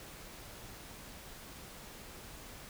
silence, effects pink hiss -50 dBFS RMS until 2.69 s

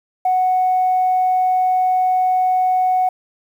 sine tone, 740 Hz, F#5, in tune, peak -12 dBFS, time 0.25-3.09 s, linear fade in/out 5 ms, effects tanh soft clip ceiling -9 dBFS + 8-bit

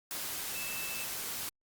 sine tone in noise, 2637 Hz, E7, in tune, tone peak -41 dBFS, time 0.55-1.04 s, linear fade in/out 0 ms, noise white, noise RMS -38 dBFS, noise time 0.11-1.49 s, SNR -6 dB, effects Opus 48 kbps

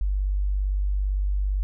sine tone, 48.86 Hz, G1, 5 cents flat, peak -21 dBFS, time 0.01-1.63 s, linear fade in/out 0 ms, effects none

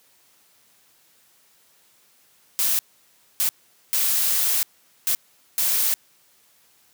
blue noise bursts at uneven times, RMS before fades -21 dBFS, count 5, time 2.59-2.79 / 3.4-3.49 / 3.93-4.63 / 5.07-5.15 / 5.58-5.94 s, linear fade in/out 0 ms, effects white hiss -59 dBFS RMS until 6.93 s + high-pass 100 Hz 12 dB/octave

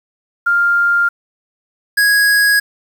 sine / square tone pair in turn, 1399 / 1657.9 Hz, F6 / G#6, +3 / -3 cents, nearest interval minor third, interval 294 cents, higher second, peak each -10 dBFS, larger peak neither, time 0.46-1.09 / 1.97-2.6 s, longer neither, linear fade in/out 10 ms, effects 7-bit

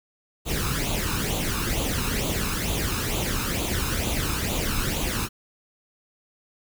pink noise with flanger, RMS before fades -26 dBFS, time 0.45-5.29 s, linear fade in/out 50 ms, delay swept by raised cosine 0.28 to 0.79 ms, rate 2.2 Hz, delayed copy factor +0.65, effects none

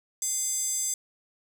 square tone with high-pass filter, 698.5 Hz, F5, in tune, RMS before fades -29 dBFS, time 0.22-0.94 s, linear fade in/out 2 ms, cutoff 7200 Hz, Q 8.5, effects none

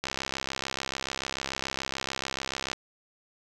click train, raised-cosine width 0.2 ms, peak -13 dBFS, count 181, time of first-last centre 0.04-2.731 s, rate 66.9 Hz, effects none

